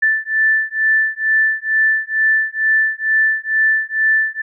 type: beating tone pair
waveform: sine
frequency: 1760 / 1762.2 Hz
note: A6 / A6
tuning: 0 / +2 cents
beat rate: 2.2 Hz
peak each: -16 dBFS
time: 0.02-4.42 s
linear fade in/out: 10 ms
effects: none